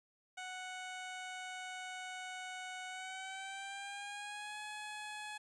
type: tone with pitch glide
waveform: 15% pulse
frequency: 740 to 845.1 Hz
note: F#5 to G#5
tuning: 0 to +30 cents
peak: -37 dBFS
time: 0.37-5.38 s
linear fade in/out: 10 ms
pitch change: +230 cents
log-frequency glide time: 2.88-4.59 s
effects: resampled to 22050 Hz + 12-bit